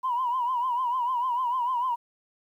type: tone with vibrato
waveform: sine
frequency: 992 Hz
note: B5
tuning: 7 cents sharp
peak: -23 dBFS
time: 0.03-1.96 s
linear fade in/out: 20 ms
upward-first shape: triangle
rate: 6.7 Hz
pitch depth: 110 cents each way
effects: tanh soft clip ceiling -19 dBFS + 10-bit